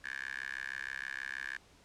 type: tone with high-pass filter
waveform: 10% pulse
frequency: 66.3 Hz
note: C2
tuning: 23 cents sharp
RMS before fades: -41 dBFS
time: 0.04-1.57 s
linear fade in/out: 5 ms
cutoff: 1700 Hz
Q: 9.5
effects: pink hiss -62 dBFS RMS until 1.84 s + low-pass 8000 Hz 12 dB/octave